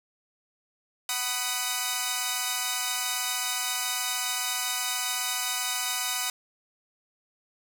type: chord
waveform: 5% pulse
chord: B major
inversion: second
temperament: equal with one note detuned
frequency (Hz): 747.7 / 987.8 / 1244.5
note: F#5 / B5 / D#6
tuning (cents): +18 / 0 / 0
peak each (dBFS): -20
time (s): 1.09-6.3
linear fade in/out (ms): 2
effects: none